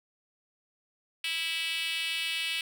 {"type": "tone with high-pass filter", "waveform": "5% pulse", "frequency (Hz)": 327.5, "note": "E4", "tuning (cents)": -11, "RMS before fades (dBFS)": -32, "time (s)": [1.24, 2.61], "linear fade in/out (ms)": 2, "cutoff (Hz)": 2700, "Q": 3.3, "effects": []}